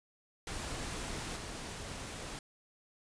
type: noise with level steps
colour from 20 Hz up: pink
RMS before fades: -40 / -43 dBFS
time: 0.47-2.39 s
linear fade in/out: 2 ms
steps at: 1.36 s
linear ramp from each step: 10 ms
effects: resampled to 22050 Hz